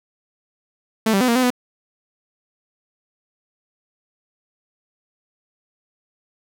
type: tone with pitch steps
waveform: sawtooth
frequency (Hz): 221.2 / 195.2 / 253.1 / 233.6 / 255.3 / 247.9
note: A3 / G3 / B3 / A#3 / C4 / B3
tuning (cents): +9 / -7 / +43 / +4 / -42 / +7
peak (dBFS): -11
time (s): 1.06-1.504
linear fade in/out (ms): 5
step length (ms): 74
effects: none